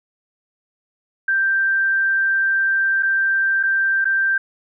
sine tone with dropouts, 1572 Hz, G6, 4 cents sharp, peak -15 dBFS, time 1.28-4.38 s, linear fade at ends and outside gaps 5 ms, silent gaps 3.026-3.03 / 3.63-3.634 / 4.045-4.053 s, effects none

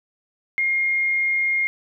sine tone, 2132 Hz, C7, 32 cents sharp, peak -18 dBFS, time 0.58-1.67 s, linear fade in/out 0 ms, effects none

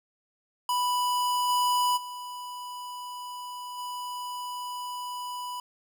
square tone with level steps, 987.8 Hz, B5, in tune, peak -25 / -23 / -37 / -34 dBFS, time 0.69-5.6 s, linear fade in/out 2 ms, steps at 1.48 / 1.96 / 3.77 s, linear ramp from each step 20 ms, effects none

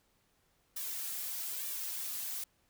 blue noise with flanger, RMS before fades -39 dBFS, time 0.76-2.44 s, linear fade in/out 5 ms, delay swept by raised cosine 1.7 to 4.1 ms, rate 1.1 Hz, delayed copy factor +0.65, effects pink hiss -73 dBFS RMS until 2.69 s

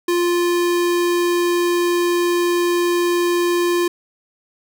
square tone, 349.2 Hz, F4, in tune, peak -16 dBFS, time 0.08-3.88 s, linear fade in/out 5 ms, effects none

